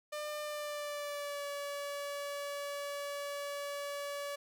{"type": "tone with pitch glide", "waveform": "sawtooth", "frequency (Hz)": [599, 571], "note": ["D5", "D5"], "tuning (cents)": [34, -49], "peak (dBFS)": -34, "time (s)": [0.12, 4.36], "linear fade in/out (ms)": 10, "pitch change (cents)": -83, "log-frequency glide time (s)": [0.42, 1.46], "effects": []}